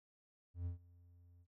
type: tone with ADSR envelope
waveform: triangle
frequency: 87.31 Hz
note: F2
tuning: in tune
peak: -35 dBFS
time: 0.54-1.47 s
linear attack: 120 ms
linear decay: 120 ms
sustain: -24 dB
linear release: 58 ms
effects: none